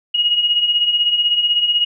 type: beating tone pair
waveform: sine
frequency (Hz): 2872 / 2888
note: F7 / F#7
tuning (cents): +48 / -43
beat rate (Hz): 16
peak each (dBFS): -21 / -14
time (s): 0.14-1.85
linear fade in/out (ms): 10
effects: none